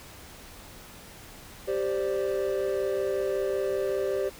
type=chord; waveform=triangle; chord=G suspended fourth; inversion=none; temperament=just; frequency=392 / 522.7 / 588 Hz; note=G4 / C5 / D5; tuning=0 / -2 / +2 cents; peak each=-26 / -29 / -30 dBFS; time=1.67-4.3 s; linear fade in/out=20 ms; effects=pink hiss -47 dBFS RMS until 4.39 s